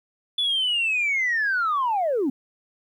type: linear sweep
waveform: sine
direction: down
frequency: 3471 to 242.4 Hz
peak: -19 dBFS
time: 0.38-2.3 s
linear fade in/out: 5 ms
effects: tanh soft clip ceiling -17 dBFS + 10-bit